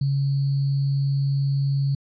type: tone with sample-and-hold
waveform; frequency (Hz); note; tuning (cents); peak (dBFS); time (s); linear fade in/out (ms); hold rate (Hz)
sine; 138.59; C#3; 0; -19; 0.01-1.95; 5; 4410
effects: resampled to 16000 Hz